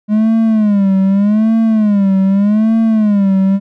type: tone with vibrato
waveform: triangle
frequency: 207.7 Hz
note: G#3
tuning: in tune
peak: -6 dBFS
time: 0.08-3.6 s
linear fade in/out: 50 ms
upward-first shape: sine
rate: 0.83 Hz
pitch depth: 140 cents each way
effects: none